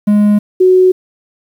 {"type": "tone pair in turn", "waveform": ["triangle", "sine"], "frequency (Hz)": [207.7, 370.1], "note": ["G#3", "F#4"], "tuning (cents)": [0, 0], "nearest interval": "minor seventh", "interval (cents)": 1000, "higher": "second", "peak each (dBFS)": -4, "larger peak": "neither", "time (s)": [[0.07, 0.39], [0.6, 0.92]], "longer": "neither", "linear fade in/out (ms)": 10, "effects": ["7-bit"]}